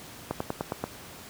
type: slowing click train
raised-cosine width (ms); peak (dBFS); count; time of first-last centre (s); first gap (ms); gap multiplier
1; -14; 6; 0.31-0.84; 94; 1.06
effects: pink hiss -45 dBFS RMS until 1.29 s + high-pass 80 Hz 12 dB/octave